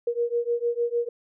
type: beating tone pair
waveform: sine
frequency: 470.8 / 477.4 Hz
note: A#4 / A#4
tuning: +17 / +41 cents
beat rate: 6.6 Hz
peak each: -26 dBFS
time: 0.07-1.09 s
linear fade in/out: 5 ms
effects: none